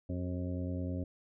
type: harmonic tone with a mistuned harmonic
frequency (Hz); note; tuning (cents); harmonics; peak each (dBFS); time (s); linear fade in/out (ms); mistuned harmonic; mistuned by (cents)
89.6; F2; +45; 1 / 2 / 3 / 4 / 5 / 6 / 7; -36 / -41 / -39 / -49 / -55 / -46 / -50; 0.09-1.04; 5; 4; +66
effects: none

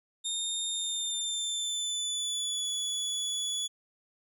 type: tone with pitch glide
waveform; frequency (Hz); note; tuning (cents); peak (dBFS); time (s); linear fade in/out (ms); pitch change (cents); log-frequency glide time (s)
25% pulse; 3660 to 3415; A#7 to G#7; -32 to +48; -26; 0.24-3.68; 20; -120; 0.69-2.67
effects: none

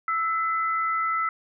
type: tone pair together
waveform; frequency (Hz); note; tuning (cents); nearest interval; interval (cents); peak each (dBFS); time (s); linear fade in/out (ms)
sine; 1318.5 / 2023; E6 / B6; 0 / +41; perfect fifth; 741; -23 / -31; 0.08-1.29; 2
effects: none

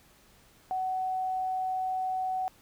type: tone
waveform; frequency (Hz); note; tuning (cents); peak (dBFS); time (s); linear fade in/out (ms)
sine; 749; F#5; +21; -28; 0.71-2.48; 0
effects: pink hiss -60 dBFS RMS until 2.61 s

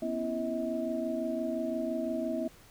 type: tone cluster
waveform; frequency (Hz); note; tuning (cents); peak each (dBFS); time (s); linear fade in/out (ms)
sine; 244.7 / 270.5 / 330.6 / 640; B3 / C#4 / E4 / D#5; -16 / -42 / +5 / +49; -35 / -38 / -36 / -34; 0.02-2.48; 5
effects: pink hiss -57 dBFS RMS until 2.7 s

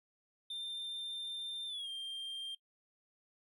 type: tone with pitch glide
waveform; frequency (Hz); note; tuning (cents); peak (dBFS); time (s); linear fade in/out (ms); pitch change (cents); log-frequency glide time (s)
triangle; 3593 to 3183; A7 to G7; +36 to +26; -38; 0.5-2.55; 5; -210; 1.67-1.89
effects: noise-tail reverb RT60 0.1 s tail -21 dB re dry

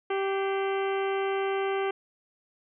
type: harmonic tone with a mistuned harmonic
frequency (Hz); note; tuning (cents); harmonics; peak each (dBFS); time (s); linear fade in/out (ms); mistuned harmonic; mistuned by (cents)
390; G4; -9; 1 / 2 / 3 / 4 / 5 / 6 / 7 / 8; -27 / -33 / -37 / -39 / -41 / -43 / -44 / -45; 0.1-1.91; 5; 5; +80
effects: none

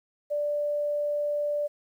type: tone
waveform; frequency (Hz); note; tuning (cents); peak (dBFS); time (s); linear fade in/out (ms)
sine; 587.3; D5; 0; -25; 0.3-1.68; 20
effects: 10-bit

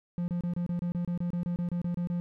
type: tone bursts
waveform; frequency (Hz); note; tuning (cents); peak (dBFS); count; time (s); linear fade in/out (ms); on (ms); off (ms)
triangle; 174.61; F3; 0; -26; 16; 0.18-2.2; 0; 100; 28
effects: none

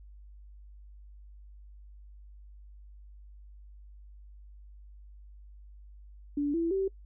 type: tone with pitch steps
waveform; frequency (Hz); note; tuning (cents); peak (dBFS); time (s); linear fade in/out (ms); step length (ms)
sine; 289.1 / 334 / 385.9; D4 / E4 / G4; -27 / +23 / -27; -26; 6.37-6.88; 5; 170
effects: noise-tail reverb RT60 0.1 s tail -22 dB re dry + added 50 Hz sine -48 dBFS peak until 7.05 s

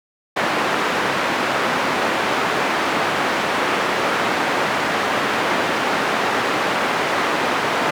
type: band-pass noise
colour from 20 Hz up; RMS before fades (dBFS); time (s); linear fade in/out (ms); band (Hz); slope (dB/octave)
white; -20; 0.36-7.91; 10; 210 to 1600; 12
effects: none

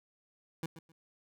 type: tone with echo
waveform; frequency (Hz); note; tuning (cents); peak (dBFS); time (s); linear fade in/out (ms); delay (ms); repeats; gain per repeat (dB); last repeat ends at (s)
25% pulse; 162.9; E3; -20; -31; 0.63-0.66; 2; 130; 2; -13; 0.92
effects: none

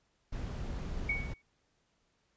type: noise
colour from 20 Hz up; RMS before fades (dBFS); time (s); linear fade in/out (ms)
brown; -38; 0.32-1.34; 10
type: tone with exponential decay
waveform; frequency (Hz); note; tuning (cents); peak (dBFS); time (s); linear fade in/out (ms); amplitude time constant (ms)
sine; 2236; C#7; +14; -27; 1.09-1.42; 5; 71
effects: pink hiss -75 dBFS RMS until 2.36 s + resampled to 16000 Hz

